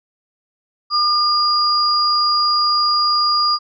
sine tone pair together, 1204 / 4841 Hz, D6 / D#8, +43 / -48 cents, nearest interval 2 octaves, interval 2409 cents, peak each -16 dBFS, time 0.9-3.59 s, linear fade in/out 50 ms, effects none

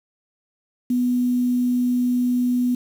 sine tone with quantisation, 246.9 Hz, B3, in tune, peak -17 dBFS, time 0.9-2.75 s, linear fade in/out 5 ms, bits 7, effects none

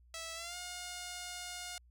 5% pulse tone with pitch glide, 656 to 715.4 Hz, E5 to F5, -9 to +41 cents, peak -30 dBFS, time 0.14-1.78 s, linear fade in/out 2 ms, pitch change +150 cents, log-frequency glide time 0.35-0.56 s, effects added 60 Hz sine -60 dBFS peak until 1.9 s

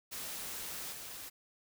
white noise with level steps, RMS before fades -42 / -46 dBFS, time 0.11-1.3 s, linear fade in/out 20 ms, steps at 0.92 s, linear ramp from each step 5 ms, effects none

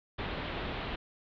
pink low-pass noise, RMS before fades -37 dBFS, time 0.18-0.96 s, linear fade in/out 10 ms, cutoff 3900 Hz, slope 48 dB/octave, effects none

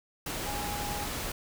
sine tone in noise, 824 Hz, G#5, 14 cents flat, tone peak -37 dBFS, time 0.46-1.06 s, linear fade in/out 5 ms, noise pink, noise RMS -35 dBFS, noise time 0.26-1.32 s, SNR -5 dB, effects none

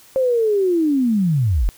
sine linear sweep, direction down, 535 to 36.71 Hz, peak -14 dBFS, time 0.16-1.69 s, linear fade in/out 0 ms, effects white hiss -48 dBFS RMS until 1.77 s

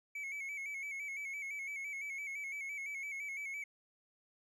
triangle tone with vibrato, 2236 Hz, C#7, 14 cents sharp, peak -38 dBFS, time 0.15-3.64 s, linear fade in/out 5 ms, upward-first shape square, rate 5.9 Hz, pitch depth 48 cents each way, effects none

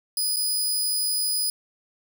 15% pulse tone with dropouts, 4973 Hz, D#8, 2 cents flat, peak -16 dBFS, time 0.17-1.5 s, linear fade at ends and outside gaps 2 ms, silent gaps 0.362-0.367 s, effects none

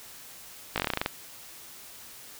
slowing click train, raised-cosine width 0.3 ms, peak -10 dBFS, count 11, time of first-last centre 0.76-1.061 s, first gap 18 ms, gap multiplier 1.11, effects white hiss -47 dBFS RMS until 2.39 s

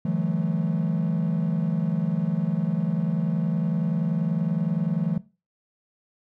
triangle tone cluster, 146 / 165.7 / 185.8 / 216.3 Hz, D3 / E3 / F#3 / A3, -10 / +9 / +7 / -29 cents, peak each -30 / -22 / -25 / -26 dBFS, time 0.05-5.18 s, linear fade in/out 5 ms, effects noise-tail reverb RT60 0.3 s tail -19 dB re dry + tanh soft clip ceiling -14 dBFS

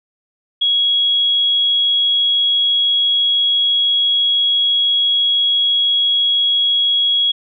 sine tone, 3322 Hz, G#7, in tune, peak -12 dBFS, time 0.61-7.32 s, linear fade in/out 10 ms, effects none

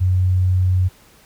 sine tone, 92 Hz, F#2, 9 cents flat, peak -13 dBFS, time 0-0.89 s, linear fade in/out 20 ms, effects pink hiss -50 dBFS RMS until 1.25 s

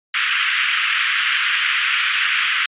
white band-pass noise, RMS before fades -19 dBFS, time 0.14-2.66 s, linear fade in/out 5 ms, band 1300 to 3200 Hz, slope 48 dB/octave, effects resampled to 8000 Hz

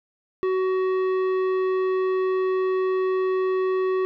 sine tone with tanh clipping, 374.7 Hz, F#4, 22 cents sharp, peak -22 dBFS, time 0.43-4.05 s, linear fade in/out 0 ms, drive 12 dB, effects none

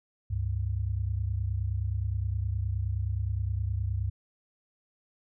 sine tone pair together, 70.41 / 100 Hz, C#2 / G2, +28 / +35 cents, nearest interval tritone, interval 607 cents, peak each -31 / -29 dBFS, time 0.3-4.1 s, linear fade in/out 10 ms, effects none

